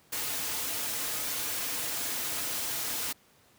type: noise with comb filter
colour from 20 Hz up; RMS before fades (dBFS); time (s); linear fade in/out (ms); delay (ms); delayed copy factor
white; -33; 0.12-3.13; 10; 5.2; -0.5
effects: pink hiss -62 dBFS RMS until 3.58 s + high-pass 100 Hz 12 dB/octave